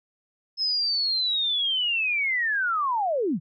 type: linear sweep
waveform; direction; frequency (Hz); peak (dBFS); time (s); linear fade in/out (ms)
sine; down; 5200 to 130.81; -22; 0.57-3.4; 50
effects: none